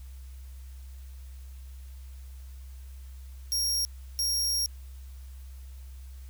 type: tone bursts at uneven times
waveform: sawtooth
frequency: 5588 Hz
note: F8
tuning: in tune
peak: -23 dBFS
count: 2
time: 3.52-3.85 / 4.19-4.66 s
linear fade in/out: 0 ms
effects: added 65 Hz sine -41 dBFS peak until 6.29 s + white hiss -60 dBFS RMS until 6.29 s